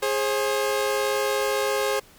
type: tone pair together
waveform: sawtooth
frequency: 415.3 / 534.5 Hz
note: G#4 / C5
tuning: 0 / +37 cents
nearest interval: major third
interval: 437 cents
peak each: -21 dBFS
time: 0.02-2 s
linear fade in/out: 10 ms
effects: pink hiss -52 dBFS RMS until 2.18 s